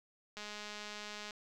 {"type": "click train", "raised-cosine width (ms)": 0.2, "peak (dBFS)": -28, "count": 197, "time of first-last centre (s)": [0.37, 1.308], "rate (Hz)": 209, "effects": []}